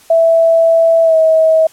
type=tone with pitch glide; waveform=sine; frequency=659.3 to 640.5 Hz; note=E5 to E5; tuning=0 to -50 cents; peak=-6 dBFS; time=0.1-1.67 s; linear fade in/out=5 ms; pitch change=-50 cents; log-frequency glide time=1.03-1.16 s; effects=white hiss -44 dBFS RMS until 1.72 s + low-pass 12000 Hz 12 dB/octave